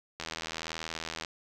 click train, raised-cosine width 0.2 ms, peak -18 dBFS, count 86, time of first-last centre 0.2-1.248 s, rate 81.1 Hz, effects none

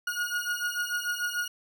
40% pulse beating tone pair, 1438 / 1444.8 Hz, F#6 / F#6, -50 / -42 cents, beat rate 6.8 Hz, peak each -31 dBFS, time 0.07-1.48 s, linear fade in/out 5 ms, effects none

